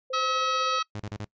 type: tone with tremolo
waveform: sine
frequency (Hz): 519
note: C5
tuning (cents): -14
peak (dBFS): -31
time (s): 0.1-0.79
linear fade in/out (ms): 5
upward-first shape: sine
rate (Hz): 16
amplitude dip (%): 45
type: harmonic tone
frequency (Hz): 643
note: E5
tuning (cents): -43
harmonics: 2 / 3 / 4 / 5 / 6 / 7 / 8 / 9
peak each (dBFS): -25 / -41 / -36 / -36 / -35 / -37 / -47 / -41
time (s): 0.13-0.83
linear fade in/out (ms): 10
type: tone bursts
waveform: sawtooth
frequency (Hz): 104.8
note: G#2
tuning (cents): +16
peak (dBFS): -29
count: 4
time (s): 0.95-1.246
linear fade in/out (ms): 0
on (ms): 47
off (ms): 36
effects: noise-tail reverb RT60 0.1 s tail -23 dB re dry + resampled to 16000 Hz